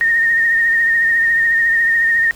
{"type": "tone with vibrato", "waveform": "sine", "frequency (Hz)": 1841, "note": "A#6", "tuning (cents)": -22, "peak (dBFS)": -11, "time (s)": [0.01, 2.31], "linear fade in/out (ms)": 0, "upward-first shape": "sine", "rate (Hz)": 14, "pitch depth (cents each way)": 36, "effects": ["pink hiss -41 dBFS RMS until 2.35 s"]}